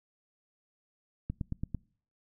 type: click train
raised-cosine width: 5 ms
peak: -21 dBFS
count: 5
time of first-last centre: 1.3-1.747 s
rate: 8.95 Hz
effects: noise-tail reverb RT60 0.5 s tail -25 dB re dry